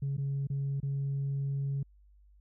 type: tone with dropouts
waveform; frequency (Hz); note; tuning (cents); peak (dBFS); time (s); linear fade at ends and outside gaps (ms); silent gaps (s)
sine; 138.59; C#3; 0; -28; 0.02-1.83; 5; 0.168-0.179 / 0.471-0.5 / 0.802-0.829
effects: tanh soft clip ceiling -27 dBFS + added 50 Hz sine -57 dBFS peak until 2.4 s